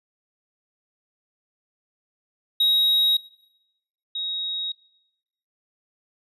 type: tone pair in turn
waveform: triangle / sine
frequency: 3800 / 3780 Hz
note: A#7 / A#7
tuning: +33 / +23 cents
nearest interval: unison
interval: 10 cents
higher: first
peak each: -15 / -26 dBFS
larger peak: first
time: 2.6-3.17 / 4.15-4.72 s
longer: neither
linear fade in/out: 5 ms
effects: noise-tail reverb RT60 0.9 s tail -21 dB re dry + resampled to 32000 Hz